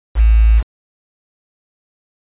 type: tone with quantisation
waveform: sine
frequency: 55 Hz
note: A1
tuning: in tune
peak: -6 dBFS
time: 0.15-0.63 s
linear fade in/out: 50 ms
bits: 5
effects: resampled to 8000 Hz

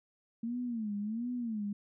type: tone with vibrato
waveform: sine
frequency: 224.5 Hz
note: A3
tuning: 35 cents sharp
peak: -33 dBFS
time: 0.43-1.73 s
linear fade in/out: 5 ms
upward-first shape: sine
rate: 1.4 Hz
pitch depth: 170 cents each way
effects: none

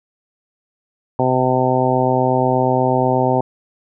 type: harmonic tone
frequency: 128.3 Hz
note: C3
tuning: 34 cents flat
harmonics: 1 / 2 / 3 / 4 / 5 / 6 / 7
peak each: -21 / -21 / -21 / -21 / -21 / -21 / -21 dBFS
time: 1.19-3.41 s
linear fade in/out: 2 ms
effects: none

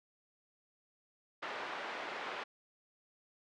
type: band-pass noise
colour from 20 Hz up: white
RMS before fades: -42 dBFS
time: 1.42-2.44 s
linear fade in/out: 10 ms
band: 390 to 1800 Hz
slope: 12 dB/octave
effects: low-pass 5000 Hz 12 dB/octave

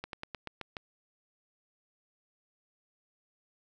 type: slowing click train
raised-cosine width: 0.3 ms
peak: -22 dBFS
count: 7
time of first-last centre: 0.04-0.768 s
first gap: 92 ms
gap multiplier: 1.11
effects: none

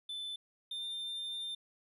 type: tone pair in turn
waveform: triangle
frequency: 3520 / 3598 Hz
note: A7 / A7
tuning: 0 / +38 cents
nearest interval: unison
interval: 38 cents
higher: second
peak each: -37 / -36 dBFS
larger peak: second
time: 0.09-0.36 / 0.71-1.55 s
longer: second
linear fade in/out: 5 ms
effects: resampled to 32000 Hz

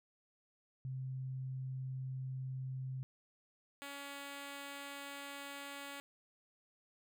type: tone pair in turn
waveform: sine / 5% pulse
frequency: 130.81 / 281.4 Hz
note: C3 / C#4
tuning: 0 / +26 cents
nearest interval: octave + minor second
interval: 1326 cents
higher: second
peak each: -39 / -34 dBFS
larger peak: second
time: 0.85-3.03 / 3.82-6 s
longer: neither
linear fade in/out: 0 ms
effects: none

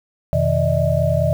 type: tone cluster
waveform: sine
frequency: 87.9 / 128.1 / 157.4 / 593 / 638 Hz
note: F2 / C3 / D#3 / D5 / D#5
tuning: +12 / -36 / +20 / +17 / +43 cents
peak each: -21 dBFS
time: 0.33-1.33 s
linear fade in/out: 0 ms
effects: 7-bit

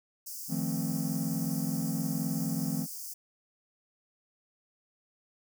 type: high-pass noise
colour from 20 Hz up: white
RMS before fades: -41 dBFS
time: 0.26-3.14 s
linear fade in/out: 10 ms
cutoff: 4800 Hz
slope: 96 dB/octave
type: chord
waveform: triangle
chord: F dominant seventh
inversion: third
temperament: equal with one note detuned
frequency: 155.56 / 174.61 / 220 / 263.6 Hz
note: Eb3 / F3 / A3 / C4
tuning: 0 / 0 / 0 / +13 cents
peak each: -33 dBFS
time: 0.48-2.87 s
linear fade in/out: 50 ms
effects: none

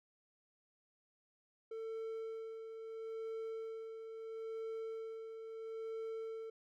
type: tone with tremolo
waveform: triangle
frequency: 447.3 Hz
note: A4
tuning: 28 cents sharp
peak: -38 dBFS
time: 1.71-6.5 s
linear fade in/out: 5 ms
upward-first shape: sine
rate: 0.75 Hz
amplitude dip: 50%
effects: none

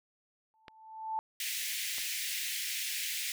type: tone with exponential growth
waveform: sine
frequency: 880 Hz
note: A5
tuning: in tune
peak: -29 dBFS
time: 0.54-1.19 s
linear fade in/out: 0 ms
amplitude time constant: 140 ms
type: clicks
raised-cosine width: 0.3 ms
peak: -29 dBFS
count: 2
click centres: 0.682 / 1.983 s
type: high-pass noise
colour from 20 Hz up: pink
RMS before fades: -36 dBFS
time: 1.4-3.32 s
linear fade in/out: 2 ms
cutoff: 1900 Hz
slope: 48 dB/octave
effects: none

